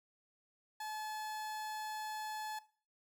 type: tone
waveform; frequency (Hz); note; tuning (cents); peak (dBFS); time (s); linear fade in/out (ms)
30% pulse; 860; A5; -40; -38; 0.8-2.59; 5
effects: noise-tail reverb RT60 0.4 s tail -17 dB re dry